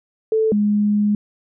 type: tone pair in turn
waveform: sine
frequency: 440 / 207.7 Hz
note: A4 / G#3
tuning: 0 / 0 cents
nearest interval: octave + minor second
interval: 1300 cents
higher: first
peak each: -14 dBFS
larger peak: neither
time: 0.32-0.52 / 0.52-1.15 s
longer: second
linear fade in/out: 2 ms
effects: none